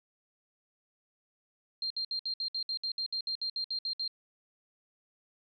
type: tone bursts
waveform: sine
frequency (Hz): 4186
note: C8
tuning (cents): 0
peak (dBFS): -31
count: 16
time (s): 1.82-4.078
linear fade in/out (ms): 2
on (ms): 83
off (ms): 62
effects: none